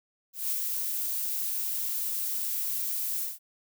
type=noise with ADSR envelope; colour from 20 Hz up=violet; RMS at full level=-28 dBFS; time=0.33-3.39 s; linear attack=180 ms; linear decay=39 ms; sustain=-3 dB; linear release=170 ms; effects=none